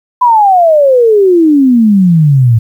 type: exponential sweep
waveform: sine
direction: down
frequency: 1012 to 110 Hz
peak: -3 dBFS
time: 0.21-2.59 s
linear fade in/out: 10 ms
effects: 7-bit